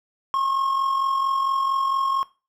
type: tone with amplitude modulation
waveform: triangle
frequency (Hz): 1081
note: C#6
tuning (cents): -44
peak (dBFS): -16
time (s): 0.34-2.23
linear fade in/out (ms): 0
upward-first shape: sine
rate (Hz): 44.4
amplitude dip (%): 50
effects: noise-tail reverb RT60 0.3 s tail -18 dB re dry